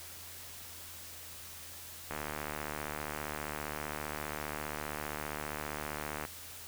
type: click train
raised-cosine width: 0.5 ms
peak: -22 dBFS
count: 312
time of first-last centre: 2.11-6.251 s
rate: 75.1 Hz
effects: added 85 Hz sine -57 dBFS peak until 6.67 s + white hiss -48 dBFS RMS until 6.67 s